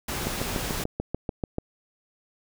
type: noise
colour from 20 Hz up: pink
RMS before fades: -31 dBFS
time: 0.08-0.84 s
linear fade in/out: 5 ms
type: click train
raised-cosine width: 2 ms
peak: -14 dBFS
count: 10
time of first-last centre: 0.27-1.584 s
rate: 6.85 Hz
effects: none